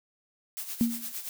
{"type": "noise with tremolo", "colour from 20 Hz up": "blue", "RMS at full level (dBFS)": -35, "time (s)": [0.57, 1.29], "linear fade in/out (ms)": 0, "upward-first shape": "sine", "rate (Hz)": 8.7, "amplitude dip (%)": 65}
{"type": "tone with exponential decay", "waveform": "sine", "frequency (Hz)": 233.1, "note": "A#3", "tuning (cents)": 0, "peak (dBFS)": -18, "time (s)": [0.81, 1.12], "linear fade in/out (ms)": 0, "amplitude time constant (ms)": 66}
{"effects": []}